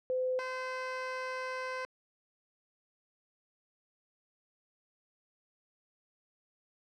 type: tone pair in turn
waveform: sine / 15% pulse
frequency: 511 / 514.3 Hz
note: C5 / C5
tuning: -41 / -30 cents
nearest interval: unison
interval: 11 cents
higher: second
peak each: -29 / -29 dBFS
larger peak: neither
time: 0.1-0.39 / 0.39-1.85 s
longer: second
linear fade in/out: 0 ms
effects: low-pass 4000 Hz 12 dB/octave